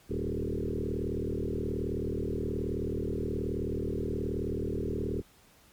sine tone with frequency modulation, 236.7 Hz, A#3, 27 cents sharp, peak -29 dBFS, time 0.09-5.22 s, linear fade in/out 20 ms, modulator 38.8 Hz, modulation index 5.3, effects pink hiss -60 dBFS RMS until 5.72 s + MP3 96 kbps

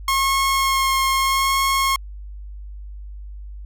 sawtooth tone with vibrato, 1080 Hz, C#6, 45 cents flat, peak -13 dBFS, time 0.08-1.96 s, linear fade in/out 2 ms, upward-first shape sine, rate 0.8 Hz, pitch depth 12 cents each way, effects added 50 Hz sine -32 dBFS peak until 3.65 s

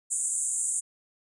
white band-pass noise, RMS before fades -29 dBFS, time 0.1-0.81 s, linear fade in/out 20 ms, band 7000 to 9600 Hz, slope 96 dB/octave, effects resampled to 24000 Hz

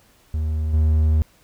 triangle tone with level steps, 77.78 Hz, D#2, in tune, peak -18 / -12 dBFS, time 0.34-1.22 s, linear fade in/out 0 ms, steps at 0.73 s, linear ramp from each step 10 ms, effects pink hiss -56 dBFS RMS until 1.43 s

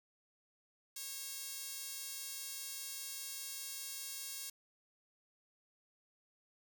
sawtooth tone with high-pass filter, 545 Hz, C#5, 29 cents flat, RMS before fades -45 dBFS, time 0.96-4.5 s, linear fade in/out 5 ms, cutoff 6000 Hz, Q 0.65, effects none

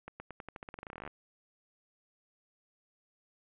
accelerating click train, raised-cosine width 0.5 ms, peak -28 dBFS, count 22, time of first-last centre 0.08-1.077 s, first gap 120 ms, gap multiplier 0.89, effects resampled to 8000 Hz + 11-bit

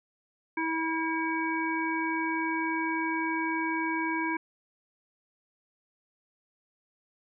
harmonic tone, 323.7 Hz, E4, 31 cents flat, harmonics 1 / 3 / 5 / 7, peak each -31 / -32 / -35 / -34 dBFS, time 0.57-4.37 s, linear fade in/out 5 ms, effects none

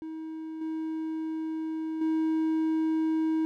triangle tone with level steps, 318.2 Hz, D#4, 39 cents sharp, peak -33 / -28 / -22 dBFS, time 0.02-3.45 s, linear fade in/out 0 ms, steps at 0.61 / 2.01 s, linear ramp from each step 5 ms, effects none

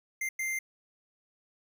square tone bursts at uneven times, 2093 Hz, C7, in tune, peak -31 dBFS, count 2, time 0.21-0.29 / 0.39-0.59 s, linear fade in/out 5 ms, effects none

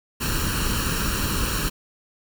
pink noise with comb filter, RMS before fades -24 dBFS, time 0.2-1.7 s, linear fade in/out 20 ms, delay 0.71 ms, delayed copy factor +0.75, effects none

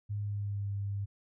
sine tone with pitch glide, 103.1 to 100.05 Hz, G#2 to G2, -12 to +36 cents, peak -32 dBFS, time 0.09-1.06 s, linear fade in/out 20 ms, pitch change -52 cents, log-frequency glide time 0.19-0.73 s, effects none

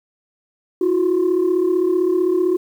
sine tone pair together, 329.6 / 365.2 Hz, E4 / F#4, 0 / -23 cents, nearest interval major second, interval 177 cents, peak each -18 / -14 dBFS, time 0.81-2.57 s, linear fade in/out 5 ms, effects tanh soft clip ceiling -11 dBFS + 8-bit

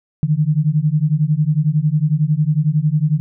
sine beating tone pair, 146.83 / 157.83 Hz, D3 / D#3, 0 / +25 cents, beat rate 11 Hz, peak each -16 dBFS, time 0.23-3.2 s, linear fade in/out 0 ms, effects none

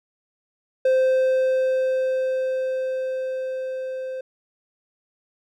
triangle tone with level ramp, 520 Hz, C5, 11 cents flat, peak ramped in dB -13 to -26 dBFS, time 0.85-4.21 s, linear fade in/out 5 ms, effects none

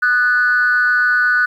sine tone with amplitude modulation, 1481 Hz, F#6, 1 cent sharp, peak -7 dBFS, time 0.02-1.46 s, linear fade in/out 10 ms, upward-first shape sine, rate 254 Hz, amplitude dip 75%, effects tanh soft clip ceiling -5 dBFS + 8-bit

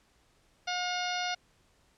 harmonic tone with a mistuned harmonic, 719 Hz, F#5, 50 cents flat, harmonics 1 / 2 / 3 / 4 / 5 / 6 / 7 / 8, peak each -34 / -37 / -39 / -40 / -41 / -42 / -42 / -43 dBFS, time 0.67-1.35 s, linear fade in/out 10 ms, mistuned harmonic 4, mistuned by -23 cents, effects pink hiss -67 dBFS RMS until 1.97 s + low-pass 9000 Hz 12 dB/octave

